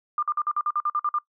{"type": "tone bursts", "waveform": "sine", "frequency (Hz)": 1199, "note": "D6", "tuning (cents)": 36, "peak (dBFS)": -21, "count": 11, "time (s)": [0.18, 1.186], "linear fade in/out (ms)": 2, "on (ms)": 46, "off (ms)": 50, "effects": ["noise-tail reverb RT60 0.1 s tail -22 dB re dry"]}